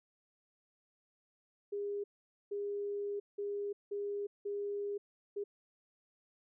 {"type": "tone bursts at uneven times", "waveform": "sine", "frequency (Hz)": 406.5, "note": "G#4", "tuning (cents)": -37, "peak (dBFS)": -35, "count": 6, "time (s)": [[1.72, 2.04], [2.51, 3.2], [3.38, 3.73], [3.91, 4.27], [4.45, 4.98], [5.36, 5.44]], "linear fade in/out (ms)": 10, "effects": []}